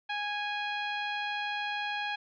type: tone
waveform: 15% pulse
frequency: 827 Hz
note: G#5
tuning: 8 cents flat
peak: -25 dBFS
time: 0.09-2.16 s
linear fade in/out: 10 ms
effects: resampled to 11025 Hz